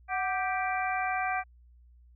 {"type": "harmonic tone with a mistuned harmonic", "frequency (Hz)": 392, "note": "G4", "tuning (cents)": 0, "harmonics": [2, 3, 4, 5, 6], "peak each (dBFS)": [-30, -36, -35, -39, -36], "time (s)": [0.08, 1.44], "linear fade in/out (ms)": 50, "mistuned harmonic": 2, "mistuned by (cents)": -93, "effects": ["added 60 Hz sine -54 dBFS peak until 2.15 s"]}